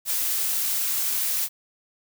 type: noise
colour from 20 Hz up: blue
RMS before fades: -25 dBFS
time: 0.05-1.49 s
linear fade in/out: 50 ms
effects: none